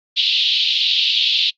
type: band-pass noise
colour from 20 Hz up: white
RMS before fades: -17 dBFS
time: 0.16-1.51 s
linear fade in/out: 20 ms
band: 2900 to 4000 Hz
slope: 48 dB/octave
effects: noise-tail reverb RT60 0.1 s tail -22 dB re dry + Opus 48 kbps